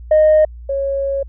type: tone pair in turn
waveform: sine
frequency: 618 / 550.6 Hz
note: D#5 / C#5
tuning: -12 / -12 cents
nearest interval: major second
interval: 200 cents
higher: first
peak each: -6 / -16 dBFS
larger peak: first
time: 0.11-0.45 / 0.69-1.23 s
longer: second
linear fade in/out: 5 ms
effects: tanh soft clip ceiling -5 dBFS + added 59 Hz sine -31 dBFS peak until 1.28 s